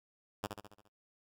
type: tone with echo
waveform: 5% pulse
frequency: 103.83 Hz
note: G#2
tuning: in tune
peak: -24 dBFS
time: 0.43-0.47 s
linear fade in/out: 10 ms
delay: 69 ms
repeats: 6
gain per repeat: -5 dB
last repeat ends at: 0.884 s
effects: noise-tail reverb RT60 0.1 s tail -26 dB re dry